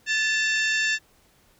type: harmonic tone with a mistuned harmonic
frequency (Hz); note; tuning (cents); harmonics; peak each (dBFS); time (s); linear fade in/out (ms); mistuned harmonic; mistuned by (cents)
898; A5; +35; 2 / 3 / 4 / 5 / 6 / 7 / 8; -23 / -27 / -32 / -36 / -35 / -40 / -35; 0.06-0.99; 50; 2; -52
effects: pink hiss -60 dBFS RMS until 1.59 s